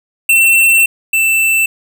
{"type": "tone pair in turn", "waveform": "square", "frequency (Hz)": [2697, 2664], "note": ["E7", "E7"], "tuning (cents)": [39, 18], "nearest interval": "unison", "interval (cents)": 21, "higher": "first", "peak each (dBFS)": [-7, -10], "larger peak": "first", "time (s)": [[0.29, 0.86], [1.13, 1.66]], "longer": "first", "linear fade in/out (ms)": 5, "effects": []}